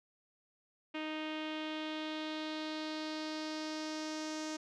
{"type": "tone with low-pass filter sweep", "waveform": "sawtooth", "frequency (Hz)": 310.5, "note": "D#4", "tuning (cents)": -3, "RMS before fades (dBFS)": -40, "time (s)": [0.94, 4.57], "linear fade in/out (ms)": 10, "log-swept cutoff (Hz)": [2800, 6200], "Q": 2.9, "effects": []}